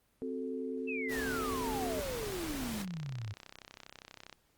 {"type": "chord", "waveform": "sine", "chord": "F# diminished", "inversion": "second", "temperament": "equal", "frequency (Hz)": [261.6, 370, 440], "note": ["C4", "F#4", "A4"], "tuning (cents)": [0, 0, 0], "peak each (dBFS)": [-38, -43, -39], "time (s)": [0.22, 2], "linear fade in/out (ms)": 0}
{"type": "exponential sweep", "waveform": "sine", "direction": "down", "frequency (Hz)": [2691, 98.1], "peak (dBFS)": -37, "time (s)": [0.87, 3.34], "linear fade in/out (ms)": 20}
{"type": "noise", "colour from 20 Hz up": "pink", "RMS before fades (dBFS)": -41, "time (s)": [1.08, 2.86], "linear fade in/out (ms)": 50}
{"type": "click train", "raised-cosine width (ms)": 0.2, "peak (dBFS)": -30, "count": 79, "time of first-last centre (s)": [1.92, 4.327], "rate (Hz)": 32.4}
{"effects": ["pink hiss -72 dBFS RMS until 4.57 s", "Opus 32 kbps"]}